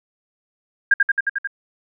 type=tone with echo; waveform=sine; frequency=1612 Hz; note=G6; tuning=48 cents sharp; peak=-9 dBFS; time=0.91-0.94 s; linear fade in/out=5 ms; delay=89 ms; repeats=6; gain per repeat=-2 dB; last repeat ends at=1.474 s; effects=none